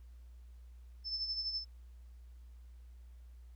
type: tone with tremolo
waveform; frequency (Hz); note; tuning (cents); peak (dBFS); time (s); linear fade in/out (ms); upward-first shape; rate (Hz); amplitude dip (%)
sine; 5274; E8; 0; -33; 1.04-1.65; 50; sine; 12; 55
effects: added 60 Hz sine -51 dBFS peak until 3.55 s + pink hiss -75 dBFS RMS until 3.55 s